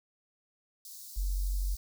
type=high-pass noise; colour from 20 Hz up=white; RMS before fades=-47 dBFS; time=0.85-1.77 s; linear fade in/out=2 ms; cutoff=4100 Hz; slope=48 dB/octave
type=tone; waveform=sine; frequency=46.3 Hz; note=F#1; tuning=2 cents sharp; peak=-28 dBFS; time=1.16-1.76 s; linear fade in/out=20 ms
effects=none